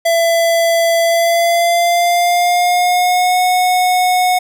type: tone with pitch glide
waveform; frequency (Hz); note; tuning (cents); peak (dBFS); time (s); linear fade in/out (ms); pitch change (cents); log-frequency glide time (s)
square; 670 to 730.6; E5 to F#5; +28 to -22; -11; 0.05-4.39; 10; +150; 1.01-3.4
effects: none